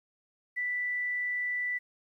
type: tone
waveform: sine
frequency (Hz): 1975.5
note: B6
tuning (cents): 0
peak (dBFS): -29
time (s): 0.56-1.79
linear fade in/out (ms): 20
effects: 11-bit